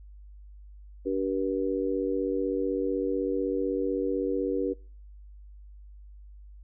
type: harmonic tone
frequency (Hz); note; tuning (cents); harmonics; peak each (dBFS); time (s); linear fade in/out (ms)
95.9; G2; -37; 3 / 4 / 5; -30 / -30 / -30; 1.05-4.74; 20
effects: noise-tail reverb RT60 0.4 s tail -24 dB re dry + added 50 Hz sine -45 dBFS peak until 6.63 s